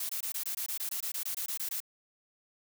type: noise bursts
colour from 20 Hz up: blue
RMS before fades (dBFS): -35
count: 16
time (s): 0-1.803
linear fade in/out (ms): 5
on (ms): 93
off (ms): 21
effects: none